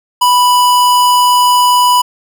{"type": "tone", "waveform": "square", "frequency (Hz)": 987.8, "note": "B5", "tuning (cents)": 0, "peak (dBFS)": -7, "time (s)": [0.21, 2.02], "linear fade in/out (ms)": 10, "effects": []}